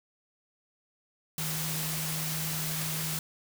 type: tone in noise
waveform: sine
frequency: 156.9 Hz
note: D#3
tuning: 15 cents sharp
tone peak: -35 dBFS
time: 1.38-3.19 s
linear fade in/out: 2 ms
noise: white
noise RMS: -34 dBFS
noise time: 1.38-3.19 s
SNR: -4 dB
effects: none

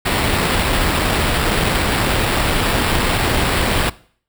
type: noise with sample-and-hold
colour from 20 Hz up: pink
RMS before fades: -17 dBFS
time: 0.05-3.9 s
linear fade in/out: 10 ms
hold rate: 6300 Hz
effects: noise-tail reverb RT60 0.5 s tail -20 dB re dry

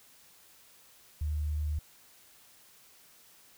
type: tone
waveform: sine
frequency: 75.4 Hz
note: D2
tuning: 46 cents sharp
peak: -29 dBFS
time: 1.21-1.79 s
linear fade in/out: 5 ms
effects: white hiss -59 dBFS RMS until 3.57 s

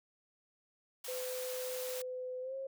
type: high-pass noise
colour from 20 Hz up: white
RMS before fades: -44 dBFS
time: 1.04-2.02 s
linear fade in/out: 5 ms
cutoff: 550 Hz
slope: 24 dB/octave
type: tone with pitch glide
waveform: sine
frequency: 507 to 536.8 Hz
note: B4 to C5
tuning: +45 to +44 cents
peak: -38 dBFS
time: 1.08-2.67 s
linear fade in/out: 5 ms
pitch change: +99 cents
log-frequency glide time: 2.41-2.55 s
effects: none

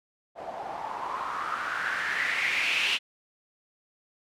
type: noise with low-pass filter sweep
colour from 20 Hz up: blue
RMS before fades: -30 dBFS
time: 0.35-2.99 s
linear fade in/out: 50 ms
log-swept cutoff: 660 to 2900 Hz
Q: 5
effects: none

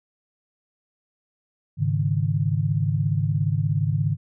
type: chord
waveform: sine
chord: Ab suspended fourth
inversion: none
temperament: equal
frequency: 103.83 / 138.59 / 155.56 Hz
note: Ab2 / Db3 / Eb3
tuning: 0 / 0 / 0 cents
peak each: -24 dBFS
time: 1.77-4.17 s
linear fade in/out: 50 ms
effects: none

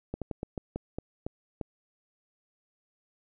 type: slowing click train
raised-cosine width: 2 ms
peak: -20 dBFS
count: 9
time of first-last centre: 0.14-1.612 s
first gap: 77 ms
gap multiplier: 1.24
effects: none

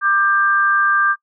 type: tone pair together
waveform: sine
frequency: 1188 / 1585.8 Hz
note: D6 / G6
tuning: +20 / +20 cents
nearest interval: perfect fourth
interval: 500 cents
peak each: -15 dBFS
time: 0.01-1.16 s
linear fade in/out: 50 ms
effects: noise-tail reverb RT60 0.1 s tail -26 dB re dry

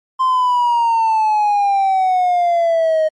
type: exponential sweep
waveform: triangle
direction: down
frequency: 1046.5 to 622.3 Hz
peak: -9 dBFS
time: 0.19-3.09 s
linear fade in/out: 20 ms
effects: tanh soft clip ceiling -6 dBFS + MP3 48 kbps

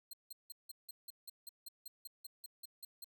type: tone bursts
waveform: 10% pulse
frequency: 4186 Hz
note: C8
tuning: in tune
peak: -39 dBFS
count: 16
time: 0.11-3.044 s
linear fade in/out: 5 ms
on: 24 ms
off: 170 ms
effects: none

